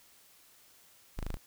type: tone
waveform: sawtooth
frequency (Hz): 26.2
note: G#0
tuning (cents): +16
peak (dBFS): -31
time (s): 1.17-1.37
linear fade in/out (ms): 0
effects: white hiss -61 dBFS RMS until 1.46 s